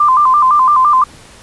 sine tone with vibrato, 1108.7 Hz, C#6, in tune, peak -6 dBFS, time 0-1.04 s, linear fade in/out 5 ms, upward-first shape square, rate 5.9 Hz, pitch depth 120 cents each way, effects pink hiss -39 dBFS RMS until 1.42 s + resampled to 24000 Hz

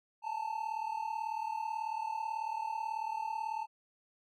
triangle tone pair together, 862 / 900.2 Hz, A5 / A5, -36 / +39 cents, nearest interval minor second, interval 75 cents, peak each -36 / -35 dBFS, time 0.22-3.67 s, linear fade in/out 50 ms, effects none

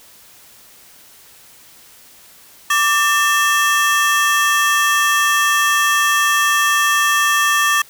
35% pulse ring-modulated tone, 1480 Hz, F#6, in tune, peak -8 dBFS, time 2.7-7.82 s, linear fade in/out 5 ms, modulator 312 Hz, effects white hiss -45 dBFS RMS until 7.89 s

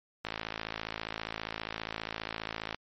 click train, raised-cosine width 0.3 ms, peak -18 dBFS, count 138, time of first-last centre 0.25-2.745 s, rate 54.9 Hz, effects MP3 32 kbps

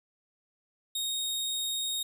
sawtooth tone, 3729 Hz, A#7, in tune, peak -27 dBFS, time 0.95-2.03 s, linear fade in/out 5 ms, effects none

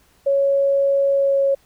sine tone with pitch glide, 554.4 to 550.3 Hz, C#5 to C#5, 0 to -13 cents, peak -14 dBFS, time 0.26-1.55 s, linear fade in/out 10 ms, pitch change -13 cents, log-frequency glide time 1.1-1.42 s, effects pink hiss -57 dBFS RMS until 1.65 s

